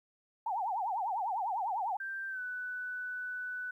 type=tone with vibrato; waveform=sine; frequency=830.6 Hz; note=G#5; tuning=in tune; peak=-31 dBFS; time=0.46-1.97 s; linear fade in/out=5 ms; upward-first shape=triangle; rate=10 Hz; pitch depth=280 cents each way
type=tone with pitch glide; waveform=sine; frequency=1573 to 1491.6 Hz; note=G6 to F#6; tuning=+6 to +14 cents; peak=-36 dBFS; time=2-3.71 s; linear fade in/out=5 ms; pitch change=-92 cents; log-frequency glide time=2.29-2.41 s
effects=12-bit